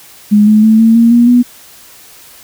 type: tone with pitch steps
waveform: sine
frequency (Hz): 208.4 / 214 / 219.8 / 225.7 / 231.8 / 238 / 244.4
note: G#3 / A3 / A3 / A3 / A#3 / A#3 / B3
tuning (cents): +6 / -48 / -2 / +44 / -10 / +36 / -18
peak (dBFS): -3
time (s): 0.31-1.43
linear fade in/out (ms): 20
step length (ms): 160
effects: white hiss -38 dBFS RMS until 2.43 s